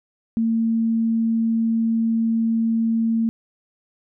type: tone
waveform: sine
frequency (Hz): 226.7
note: A#3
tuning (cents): -48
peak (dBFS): -17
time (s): 0.37-3.29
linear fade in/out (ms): 0
effects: none